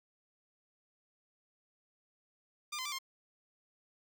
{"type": "tone with pitch steps", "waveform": "10% pulse", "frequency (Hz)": [1199, 1029, 1172, 1062], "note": ["D6", "C6", "D6", "C6"], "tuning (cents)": [36, -29, -4, 25], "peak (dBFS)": -29, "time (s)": [2.72, 2.988], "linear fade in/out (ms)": 10, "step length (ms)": 67, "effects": []}